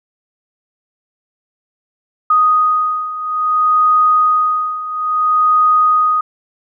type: beating tone pair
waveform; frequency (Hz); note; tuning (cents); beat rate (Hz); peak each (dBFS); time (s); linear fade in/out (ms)
sine; 1244.5 / 1245.09; D#6 / D#6; 0 / +1; 0.59; -16 / -12; 2.3-6.21; 5
effects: none